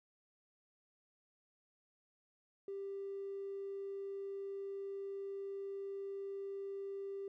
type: tone with tanh clipping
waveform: triangle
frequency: 394.3 Hz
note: G4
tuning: 10 cents sharp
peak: -40 dBFS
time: 2.68-7.28 s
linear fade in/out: 2 ms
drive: 1 dB
effects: none